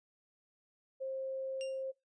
sine tone, 531 Hz, C5, 25 cents sharp, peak -36 dBFS, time 1-1.92 s, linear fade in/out 20 ms
sawtooth tone with exponential decay, 2789 Hz, F7, 3 cents flat, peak -38 dBFS, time 1.61-1.83 s, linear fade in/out 0 ms, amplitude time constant 47 ms
effects noise-tail reverb RT60 0.2 s tail -23 dB re dry + resampled to 22050 Hz

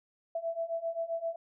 sine beating tone pair, 660 / 667.6 Hz, E5 / E5, +2 / +22 cents, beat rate 7.6 Hz, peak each -36 / -34 dBFS, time 0.35-1.36 s, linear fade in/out 5 ms, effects none

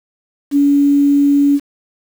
sine tone with quantisation, 284 Hz, C#4, 42 cents sharp, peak -8 dBFS, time 0.51-1.6 s, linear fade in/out 50 ms, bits 6, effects none

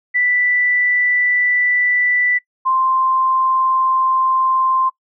sine tone pair in turn, 1975.5 / 1046.5 Hz, B6 / C6, 0 / 0 cents, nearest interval major seventh, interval 1100 cents, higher first, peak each -13 dBFS, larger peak neither, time 0.14-2.39 / 2.65-4.9 s, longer neither, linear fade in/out 20 ms, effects noise-tail reverb RT60 0.1 s tail -21 dB re dry

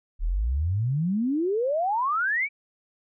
sine exponential sweep, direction up, 35.72 to 2357 Hz, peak -22 dBFS, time 0.19-2.49 s, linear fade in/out 50 ms, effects none

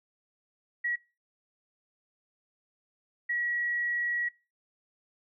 sine tone bursts at uneven times, 1919 Hz, A#6, 50 cents sharp, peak -27 dBFS, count 2, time 0.84-0.96 / 3.29-4.29 s, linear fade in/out 10 ms, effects noise-tail reverb RT60 0.3 s tail -24 dB re dry

